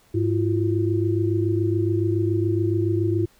sine tone cluster, 103.4 / 334.1 / 361.2 Hz, G#2 / E4 / F#4, -7 / +23 / -42 cents, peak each -22 / -23 / -26 dBFS, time 0.14-3.26 s, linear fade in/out 10 ms, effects pink hiss -58 dBFS RMS until 3.39 s

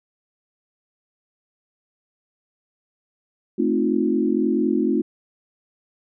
sine chord, F dominant seventh, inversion first, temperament equal with one note detuned, 220 / 261.6 / 311.1 / 355.3 Hz, A3 / C4 / Eb4 / F4, 0 / 0 / 0 / +30 cents, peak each -23 dBFS, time 3.58-5.02 s, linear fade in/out 10 ms, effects none

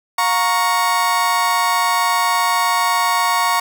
35% pulse chord, Bb minor, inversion second, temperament equal with one note detuned, 711.1 / 932.3 / 1108.7 Hz, F5 / Bb5 / Db6, +31 / 0 / 0 cents, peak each -21 / -17 / -16 dBFS, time 0.18-3.6 s, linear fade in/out 5 ms, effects 8-bit

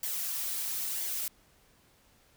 blue noise with flanger, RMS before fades -34 dBFS, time 0.03-1.28 s, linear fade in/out 2 ms, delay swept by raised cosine 0.75 to 4.85 ms, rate 1 Hz, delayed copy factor -0.5, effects pink hiss -64 dBFS RMS until 2.36 s

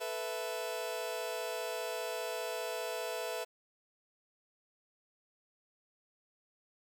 sawtooth chord, A suspended second, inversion none, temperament just, 440 / 495 / 660 Hz, A4 / B4 / E5, 0 / +4 / +2 cents, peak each -38 / -36 / -35 dBFS, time 0-3.45 s, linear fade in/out 20 ms, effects 10-bit

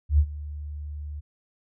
sine tone with ADSR envelope, 74 Hz, D2, 14 cents sharp, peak -13 dBFS, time 0.09-1.21 s, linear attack 97 ms, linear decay 65 ms, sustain -19 dB, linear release 20 ms, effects none

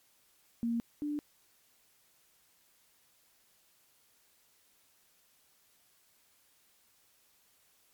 sine tone pair in turn, 233.1 / 295 Hz, A#3 / D4, 0 / +8 cents, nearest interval major third, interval 408 cents, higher second, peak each -29 / -32 dBFS, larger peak first, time 0.63-0.8 / 1.02-1.19 s, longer neither, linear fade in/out 0 ms, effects white hiss -68 dBFS RMS until 7.93 s + MP3 96 kbps

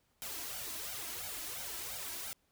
white noise with flanger, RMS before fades -42 dBFS, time 0.22-2.33 s, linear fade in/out 0 ms, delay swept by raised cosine 1.3 to 3.1 ms, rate 2.9 Hz, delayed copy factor +0.85, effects pink hiss -75 dBFS RMS until 2.51 s

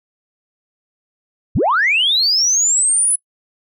sine linear sweep, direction up, 39.48 to 10190 Hz, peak -11 dBFS, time 1.55-3.16 s, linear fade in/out 10 ms, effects noise-tail reverb RT60 0.1 s tail -26 dB re dry + tanh soft clip ceiling -7 dBFS

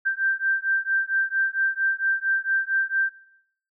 sine beating tone pair, 1568 / 1572.4 Hz, G6 / G6, 0 / +5 cents, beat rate 4.4 Hz, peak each -24 dBFS, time 0.05-3.1 s, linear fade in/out 20 ms, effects noise-tail reverb RT60 0.7 s tail -17 dB re dry

